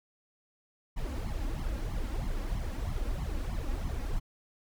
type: noise with flanger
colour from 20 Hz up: brown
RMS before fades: -33 dBFS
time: 0.96-4.2 s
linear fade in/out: 20 ms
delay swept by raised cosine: 0.94 to 3.74 ms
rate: 3.1 Hz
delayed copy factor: +0.85
effects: none